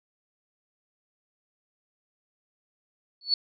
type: tone with exponential growth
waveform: sine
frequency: 4435 Hz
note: C#8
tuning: in tune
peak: -16 dBFS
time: 3.21-3.34 s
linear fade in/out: 2 ms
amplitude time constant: 27 ms
effects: none